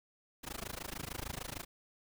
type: noise with amplitude modulation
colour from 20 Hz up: pink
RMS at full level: -39 dBFS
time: 0.43-1.65 s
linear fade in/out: 20 ms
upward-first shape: sine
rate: 26.6 Hz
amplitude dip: 100%
effects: none